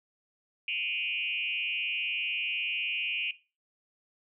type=tone with frequency modulation; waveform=sine; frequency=2637 Hz; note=E7; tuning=in tune; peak=-29 dBFS; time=0.68-3.31 s; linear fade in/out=2 ms; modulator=161 Hz; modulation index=1.9; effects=noise-tail reverb RT60 0.3 s tail -18 dB re dry